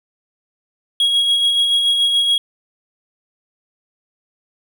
triangle tone with tremolo, 3307 Hz, G#7, 8 cents flat, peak -10 dBFS, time 1-2.38 s, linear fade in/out 2 ms, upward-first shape sine, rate 7 Hz, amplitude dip 35%, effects none

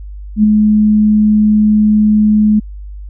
sine tone with ADSR envelope, 212.3 Hz, G#3, 38 cents sharp, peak -3 dBFS, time 0.36-2.6 s, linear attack 77 ms, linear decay 9 ms, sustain -3 dB, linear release 13 ms, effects added 50 Hz sine -25 dBFS peak until 3.09 s

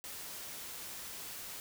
white noise, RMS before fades -45 dBFS, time 0.04-1.6 s, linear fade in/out 0 ms, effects none

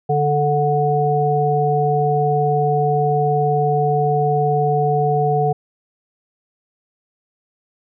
harmonic tone, 146.83 Hz, D3, in tune, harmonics 1 / 3 / 5, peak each -19 / -19 / -18 dBFS, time 0.09-5.53 s, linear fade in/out 10 ms, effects none

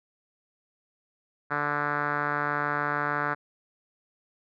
5% pulse tone with low-pass filter, 146.4 Hz, D3, 5 cents flat, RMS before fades -28 dBFS, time 1.5-3.35 s, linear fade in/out 20 ms, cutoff 1500 Hz, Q 3.1, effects none

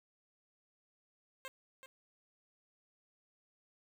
10% pulse tone with echo, 530 Hz, C5, 22 cents sharp, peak -35 dBFS, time 1.45-1.48 s, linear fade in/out 0 ms, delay 380 ms, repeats 1, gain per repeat -9 dB, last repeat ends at 1.86 s, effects none

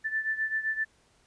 sine beating tone pair, 1760 / 1767.7 Hz, A6 / A6, 0 / +8 cents, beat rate 7.7 Hz, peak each -29 / -33 dBFS, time 0.04-0.85 s, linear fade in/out 20 ms, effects pink hiss -65 dBFS RMS until 1.26 s + resampled to 22050 Hz

